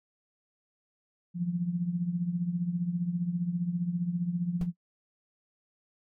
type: tone with tremolo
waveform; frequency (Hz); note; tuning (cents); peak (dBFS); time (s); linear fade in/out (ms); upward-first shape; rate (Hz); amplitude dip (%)
sine; 174.61; F3; 0; -24; 1.34-4.73; 50; triangle; 15; 75
type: noise with exponential decay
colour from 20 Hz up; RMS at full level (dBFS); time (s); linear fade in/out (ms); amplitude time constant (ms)
brown; -33; 4.61-4.7; 2; 18
effects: noise-tail reverb RT60 0.1 s tail -24 dB re dry